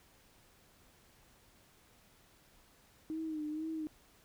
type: tone with vibrato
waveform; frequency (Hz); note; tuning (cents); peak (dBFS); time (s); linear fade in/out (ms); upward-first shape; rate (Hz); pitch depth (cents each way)
sine; 311.1; D#4; 0; -36; 3.1-3.87; 0; sine; 2.1; 56
effects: pink hiss -65 dBFS RMS until 4.24 s

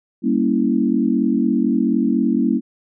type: chord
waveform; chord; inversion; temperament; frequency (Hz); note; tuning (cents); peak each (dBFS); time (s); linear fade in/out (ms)
sine; G diminished seventh; none; equal with one note detuned; 196 / 233.1 / 277.2 / 327; G3 / Bb3 / Db4 / Fb4; 0 / 0 / 0 / -14; -22 / -18 / -20 / -22; 0.22-2.61; 50
effects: none

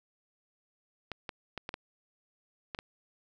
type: clicks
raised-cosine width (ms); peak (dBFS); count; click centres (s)
0.3; -21; 7; 1.117 / 1.292 / 1.577 / 1.691 / 1.741 / 2.748 / 2.789
effects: none

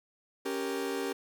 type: chord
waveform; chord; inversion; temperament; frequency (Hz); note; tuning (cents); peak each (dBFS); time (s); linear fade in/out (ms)
40% pulse; G diminished; second; equal; 277.2 / 392 / 466.2; Db4 / G4 / Bb4; 0 / 0 / 0; -36 / -34 / -36; 0.45-1.13; 10
effects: none

